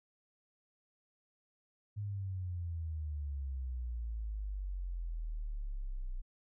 sine exponential sweep, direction down, 105 to 30 Hz, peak -36 dBFS, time 1.96-6.22 s, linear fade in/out 20 ms, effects none

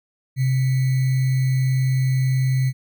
sine tone with sample-and-hold, 130.81 Hz, C3, in tune, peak -16 dBFS, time 0.36-2.73 s, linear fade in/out 50 ms, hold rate 2100 Hz, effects none

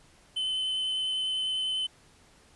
triangle tone with vibrato, 3048 Hz, G7, 49 cents flat, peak -26 dBFS, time 0.36-1.87 s, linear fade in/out 10 ms, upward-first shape triangle, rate 10 Hz, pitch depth 8 cents each way, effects pink hiss -59 dBFS RMS until 2.55 s + resampled to 24000 Hz

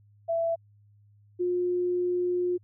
sine tone pair in turn, 666 / 356.9 Hz, E5 / F4, +18 / +38 cents, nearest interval major seventh, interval 1080 cents, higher first, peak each -24 dBFS, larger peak neither, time 0.28-0.56 / 1.39-2.58 s, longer second, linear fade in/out 20 ms, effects added 103 Hz sine -56 dBFS peak until 2.63 s

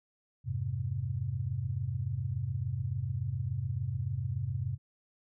sine chord, F minor, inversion none, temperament equal, 87.31 / 103.83 / 130.81 Hz, F2 / Ab2 / C3, 0 / 0 / 0 cents, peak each -38 / -35 / -34 dBFS, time 0.44-4.78 s, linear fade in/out 50 ms, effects none

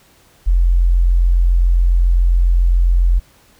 sine tone, 43.65 Hz, F1, in tune, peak -9 dBFS, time 0.46-3.2 s, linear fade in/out 20 ms, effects pink hiss -51 dBFS RMS until 3.59 s

